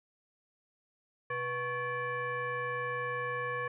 sine tone with frequency modulation, 1108.7 Hz, C#6, in tune, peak -32 dBFS, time 1.3-3.68 s, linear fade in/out 5 ms, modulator 618 Hz, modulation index 1.4, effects none

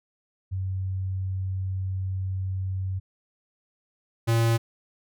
sine / square tone pair in turn, 94.5 / 114.97 Hz, F#2 / A#2, +37 / -23 cents, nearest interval minor third, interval 340 cents, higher second, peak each -26 / -20 dBFS, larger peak second, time 0.51-3 / 4.27-4.58 s, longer first, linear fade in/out 20 ms, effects none

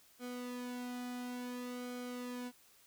sawtooth tone with flanger, 246.9 Hz, B3, in tune, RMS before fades -43 dBFS, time 0.19-2.52 s, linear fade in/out 50 ms, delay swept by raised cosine 1.1 to 1.84 ms, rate 0.57 Hz, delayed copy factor -0.7, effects white hiss -65 dBFS RMS until 2.86 s

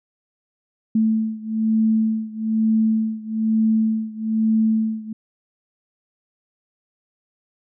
sine beating tone pair, 220 / 221.1 Hz, A3 / A3, 0 / +9 cents, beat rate 1.1 Hz, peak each -19 / -21 dBFS, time 0.95-5.13 s, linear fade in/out 5 ms, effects none

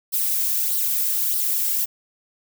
violet noise with flanger, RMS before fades -22 dBFS, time 0.12-1.86 s, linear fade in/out 20 ms, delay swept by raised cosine 0.21 to 1.91 ms, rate 1.6 Hz, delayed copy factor +0.55, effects none

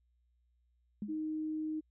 sine tone with exponential decay, 207.7 Hz, G#3, in tune, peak -33 dBFS, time 1.02-1.25 s, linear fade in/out 2 ms, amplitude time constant 48 ms
sine tone, 311.1 Hz, D#4, in tune, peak -34 dBFS, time 1.08-1.81 s, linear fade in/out 20 ms
effects added 60 Hz sine -70 dBFS peak until 1.9 s

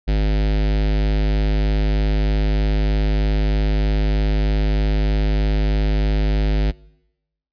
square tone with notch filter, 51.6 Hz, G#1, 10 cents flat, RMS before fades -17 dBFS, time 0.07-6.72 s, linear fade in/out 20 ms, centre 1100 Hz, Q 1.2, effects noise-tail reverb RT60 0.9 s tail -23 dB re dry + resampled to 11025 Hz

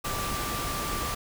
sine tone in noise, 1174.7 Hz, D6, in tune, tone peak -34 dBFS, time 0.04-1.15 s, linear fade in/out 10 ms, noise pink, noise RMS -32 dBFS, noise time 0.04-1.15 s, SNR -5 dB, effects none

